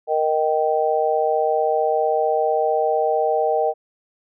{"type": "chord", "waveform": "sine", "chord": "Eb major", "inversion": "second", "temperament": "just", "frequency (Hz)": [466.7, 622.3, 777.8], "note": ["Bb4", "Eb5", "G5"], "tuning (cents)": [2, 0, -14], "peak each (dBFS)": -21, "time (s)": [0.07, 3.74], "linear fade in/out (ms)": 50, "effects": []}